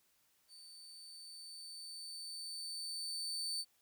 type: tone with level ramp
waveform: 35% pulse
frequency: 4542 Hz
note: C#8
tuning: 41 cents sharp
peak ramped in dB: -53 to -35 dBFS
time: 0.48-3.65 s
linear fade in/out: 50 ms
effects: white hiss -74 dBFS RMS until 3.81 s